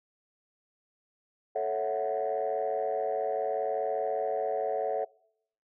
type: chord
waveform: sine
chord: F# minor seventh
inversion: first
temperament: equal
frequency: 440 / 554.4 / 659.3 / 740 Hz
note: A4 / C#5 / E5 / F#5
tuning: 0 / 0 / 0 / 0 cents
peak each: -32 dBFS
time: 1.55-5.05 s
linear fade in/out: 10 ms
effects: noise-tail reverb RT60 0.7 s tail -24 dB re dry + tanh soft clip ceiling -21 dBFS